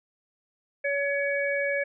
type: harmonic tone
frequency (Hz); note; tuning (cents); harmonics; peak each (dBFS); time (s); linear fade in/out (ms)
564; C#5; +30; 1 / 3 / 4; -27 / -30 / -30; 0.84-1.84; 10
effects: none